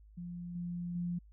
sine tone with level steps, 174.61 Hz, F3, in tune, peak -40 / -36 / -33 dBFS, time 0.17-1.19 s, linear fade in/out 10 ms, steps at 0.55 / 0.95 s, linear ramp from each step 5 ms, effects added 52 Hz sine -55 dBFS peak until 1.32 s

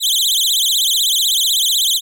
sawtooth tone with vibrato, 3522 Hz, A7, 1 cent sharp, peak -10 dBFS, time 0-2.01 s, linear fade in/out 50 ms, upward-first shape sine, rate 16 Hz, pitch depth 240 cents each way, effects none

